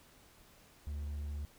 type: tone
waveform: triangle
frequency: 73.1 Hz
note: D2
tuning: 7 cents flat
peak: -35 dBFS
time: 0.87-1.45 s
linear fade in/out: 0 ms
effects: pink hiss -62 dBFS RMS until 1.58 s